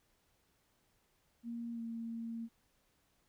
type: tone with pitch glide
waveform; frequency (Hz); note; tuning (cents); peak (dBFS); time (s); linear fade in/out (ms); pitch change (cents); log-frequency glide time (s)
sine; 234.1 to 229.4; A#3 to A#3; +8 to -28; -39; 1.43-2.49; 50; -36; 1.73-1.81
effects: pink hiss -75 dBFS RMS until 3.28 s